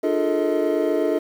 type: tone cluster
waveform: triangle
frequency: 298.2 / 348.6 / 422.9 / 451.2 / 633 Hz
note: D4 / F4 / G#4 / A4 / D#5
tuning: +27 / -3 / +31 / +44 / +30 cents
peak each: -23 dBFS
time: 0.03-1.19 s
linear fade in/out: 10 ms
effects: 8-bit